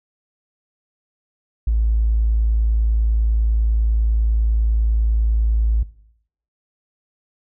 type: tone with tanh clipping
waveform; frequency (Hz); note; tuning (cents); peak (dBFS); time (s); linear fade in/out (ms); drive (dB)
triangle; 55; A1; 0; -14; 1.67-5.83; 5; 2
effects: noise-tail reverb RT60 0.7 s tail -18 dB re dry